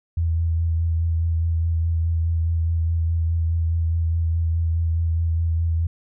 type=tone with vibrato; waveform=sine; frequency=82.6 Hz; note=E2; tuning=4 cents sharp; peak=-18 dBFS; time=0.17-5.87 s; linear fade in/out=5 ms; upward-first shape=sine; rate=4.8 Hz; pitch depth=21 cents each way; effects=none